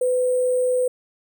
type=tone with sample-and-hold; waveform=sine; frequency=502 Hz; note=B4; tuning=28 cents sharp; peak=-17 dBFS; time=0.01-0.88 s; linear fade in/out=5 ms; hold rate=8820 Hz; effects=none